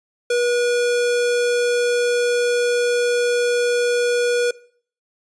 square tone, 483.6 Hz, B4, 36 cents flat, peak -17 dBFS, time 0.3-4.51 s, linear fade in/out 5 ms, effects noise-tail reverb RT60 0.5 s tail -20 dB re dry + resampled to 22050 Hz

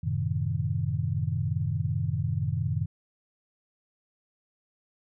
sine chord, F# diminished seventh, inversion none, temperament equal, 92.5 / 110 / 130.81 / 155.56 Hz, F#2 / A2 / C3 / Eb3, 0 / 0 / 0 / 0 cents, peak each -31 dBFS, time 0.03-2.86 s, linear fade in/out 10 ms, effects none

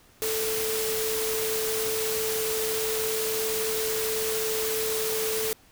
sine tone in noise, 440 Hz, A4, in tune, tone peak -28 dBFS, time 0.22-5.53 s, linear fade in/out 0 ms, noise white, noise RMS -30 dBFS, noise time 0.22-5.53 s, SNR -1 dB, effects pink hiss -57 dBFS RMS until 5.71 s

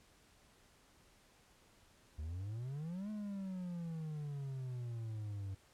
triangle exponential two-way sweep, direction up then down, 72.5 to 215 to 95.4 Hz, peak -38 dBFS, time 2.18-5.55 s, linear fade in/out 10 ms, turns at 3.1 s, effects pink hiss -67 dBFS RMS until 5.73 s + low-pass 11000 Hz 12 dB/octave

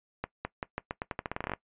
accelerating click train, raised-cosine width 0.5 ms, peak -17 dBFS, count 17, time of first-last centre 0.24-1.536 s, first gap 210 ms, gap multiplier 0.85, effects noise-tail reverb RT60 0.1 s tail -19 dB re dry + resampled to 8000 Hz

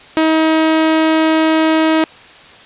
sawtooth tone, 317.8 Hz, D#4, 37 cents sharp, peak -6 dBFS, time 0.17-2.04 s, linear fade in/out 0 ms, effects white hiss -39 dBFS RMS until 2.65 s + resampled to 8000 Hz

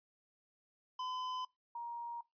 square / sine tone pair in turn, 1015 / 942.2 Hz, B5 / A#5, +47 / +18 cents, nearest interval minor second, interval 129 cents, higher first, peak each -39 / -40 dBFS, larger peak first, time 0.99-1.45 / 1.75-2.21 s, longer neither, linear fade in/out 5 ms, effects noise-tail reverb RT60 0.2 s tail -21 dB re dry + resampled to 11025 Hz

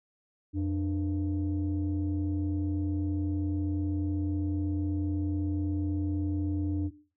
sine tone pair together, 88.4 / 297.3 Hz, F2 / D4, +22 / +21 cents, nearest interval octave + major sixth, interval 2099 cents, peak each -28 dBFS, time 0.53-6.91 s, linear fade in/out 50 ms, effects noise-tail reverb RT60 0.4 s tail -17 dB re dry + tanh soft clip ceiling -23 dBFS

